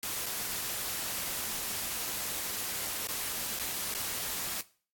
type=noise with dropouts; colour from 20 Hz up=white; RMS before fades=-35 dBFS; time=0.03-4.61 s; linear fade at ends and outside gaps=1 ms; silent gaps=0.259-0.264 / 3.072-3.086 / 3.589-3.596 / 3.941-3.948 s; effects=noise-tail reverb RT60 0.4 s tail -18 dB re dry + AAC 64 kbps